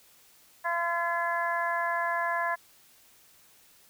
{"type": "harmonic tone", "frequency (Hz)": 341.1, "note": "F4", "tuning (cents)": -41, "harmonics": [2, 3, 4, 5, 6], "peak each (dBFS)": [-32, -30, -40, -31, -41], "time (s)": [0.64, 2.56], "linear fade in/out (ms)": 20, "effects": ["white hiss -59 dBFS RMS until 3.89 s"]}